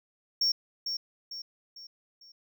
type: tone with echo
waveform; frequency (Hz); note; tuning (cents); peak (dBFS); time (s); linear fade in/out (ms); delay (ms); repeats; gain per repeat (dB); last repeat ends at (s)
triangle; 5490; F8; -31; -22; 0.41-0.52; 5; 450; 4; -7; 2.32
effects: none